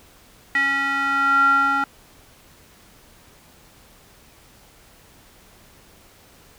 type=tone with band-pass filter sweep; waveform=square; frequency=276.2 Hz; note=C#4; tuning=6 cents flat; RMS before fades=-19 dBFS; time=0.55-1.84 s; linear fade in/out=2 ms; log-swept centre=1900 to 1200 Hz; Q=8; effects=pink hiss -51 dBFS RMS until 6.58 s